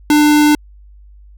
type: tone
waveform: square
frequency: 298.4 Hz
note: D4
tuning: 28 cents sharp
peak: -8 dBFS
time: 0.1-0.55 s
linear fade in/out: 2 ms
effects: added 50 Hz sine -38 dBFS peak until 1.37 s